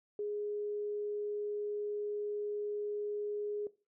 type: tone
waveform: sine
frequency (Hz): 415.3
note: G#4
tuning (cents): 0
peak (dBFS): -34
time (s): 0.19-3.67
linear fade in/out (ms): 2
effects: noise-tail reverb RT60 0.3 s tail -18 dB re dry